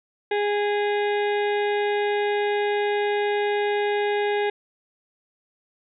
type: harmonic tone with a mistuned harmonic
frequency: 412.1 Hz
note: G#4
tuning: 13 cents flat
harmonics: 1 / 2 / 4 / 5 / 6 / 7 / 8 / 9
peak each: -22 / -27 / -32 / -34 / -38 / -42 / -43 / -41 dBFS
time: 0.31-4.5 s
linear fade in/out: 5 ms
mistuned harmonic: 8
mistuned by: +26 cents
effects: none